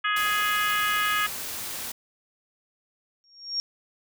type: harmonic tone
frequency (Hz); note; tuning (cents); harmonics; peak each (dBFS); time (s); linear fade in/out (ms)
417.5; G#4; +9; 3 / 4 / 5 / 6 / 7 / 8; -26 / -27 / -32 / -34 / -32 / -38; 0.04-1.27; 10
type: noise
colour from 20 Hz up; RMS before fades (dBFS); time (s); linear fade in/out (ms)
white; -34; 0.16-1.92; 5
type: tone with exponential growth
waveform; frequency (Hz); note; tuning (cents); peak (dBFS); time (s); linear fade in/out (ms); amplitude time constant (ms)
sine; 5560; F8; -9; -22; 3.24-3.6; 0; 78
effects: none